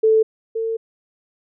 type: tone pair in turn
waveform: sine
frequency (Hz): 440 / 449.8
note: A4 / A4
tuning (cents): 0 / +38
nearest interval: unison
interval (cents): 38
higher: second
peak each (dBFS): -11 / -20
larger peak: first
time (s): 0.03-0.23 / 0.55-0.77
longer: second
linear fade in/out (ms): 10
effects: none